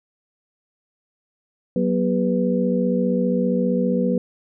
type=tone cluster; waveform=sine; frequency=186.7 / 241.8 / 403.1 / 494.6 Hz; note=F#3 / B3 / G4 / B4; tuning=+16 / -36 / +48 / +3 cents; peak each=-21 / -22 / -29 / -23 dBFS; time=1.76-4.18 s; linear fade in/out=2 ms; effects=none